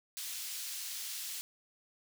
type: high-pass noise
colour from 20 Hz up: pink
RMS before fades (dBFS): -41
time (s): 0.17-1.41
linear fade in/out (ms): 0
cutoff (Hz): 3800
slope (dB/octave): 12
effects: none